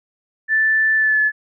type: tone with pitch glide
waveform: sine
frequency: 1760 to 1722.8 Hz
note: A6 to A6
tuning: 0 to -37 cents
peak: -13 dBFS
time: 0.48-1.32 s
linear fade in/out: 50 ms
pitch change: -37 cents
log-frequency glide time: 0.96-1.2 s
effects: none